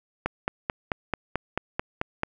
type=click train; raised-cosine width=0.5 ms; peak=-10 dBFS; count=10; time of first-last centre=0.26-2.234 s; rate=4.56 Hz; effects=none